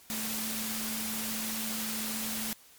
sine tone in noise, 220 Hz, A3, in tune, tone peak -38 dBFS, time 0.1-2.53 s, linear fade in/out 0 ms, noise white, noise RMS -35 dBFS, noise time 0.1-2.53 s, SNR -6 dB, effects white hiss -57 dBFS RMS until 2.78 s + MP3 96 kbps

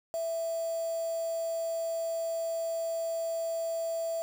sine tone with quantisation, 660 Hz, E5, 2 cents sharp, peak -30 dBFS, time 0.14-4.22 s, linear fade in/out 0 ms, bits 7, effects none

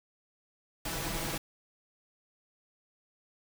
pink noise with comb filter, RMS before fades -35 dBFS, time 0.85-1.38 s, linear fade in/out 5 ms, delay 6.1 ms, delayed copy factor +0.7, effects none

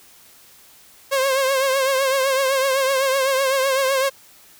sawtooth tone with vibrato, 536 Hz, C5, 42 cents sharp, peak -13 dBFS, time 1.11-4.1 s, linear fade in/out 20 ms, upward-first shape triangle, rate 7.9 Hz, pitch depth 70 cents each way, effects white hiss -49 dBFS RMS until 4.59 s

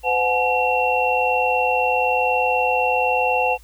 sine tone cluster, 507 / 731 / 852 / 2724 Hz, B4 / F#5 / G#5 / F7, +45 / -21 / +44 / -44 cents, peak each -22 dBFS, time 0.03-3.58 s, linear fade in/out 50 ms, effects added 56 Hz sine -45 dBFS peak until 3.63 s + white hiss -54 dBFS RMS until 3.63 s

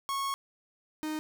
45% pulse tone pair in turn, 1099 / 309 Hz, C#6 / D#4, -15 / -12 cents, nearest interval octave + minor seventh, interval 2197 cents, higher first, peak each -30 / -32 dBFS, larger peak first, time 0.09-0.34 / 1.03-1.19 s, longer first, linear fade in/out 0 ms, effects 11-bit

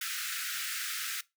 pink high-pass noise, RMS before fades -36 dBFS, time 0.01-1.21 s, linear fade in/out 5 ms, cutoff 1300 Hz, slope 96 dB/octave, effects noise-tail reverb RT60 0.2 s tail -20 dB re dry

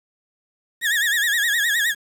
35% pulse tone with vibrato, 1767 Hz, A6, 7 cents sharp, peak -16 dBFS, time 0.81-1.95 s, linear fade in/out 50 ms, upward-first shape sine, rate 9.6 Hz, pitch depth 140 cents each way, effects 8-bit

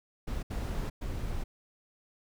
brown noise bursts at uneven times, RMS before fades -34 dBFS, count 3, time 0.27-0.43 / 0.5-0.9 / 1.01-1.44 s, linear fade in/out 10 ms, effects none

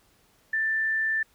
sine tone, 1772 Hz, A6, 12 cents sharp, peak -23 dBFS, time 0.53-1.23 s, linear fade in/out 5 ms, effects pink hiss -63 dBFS RMS until 1.34 s

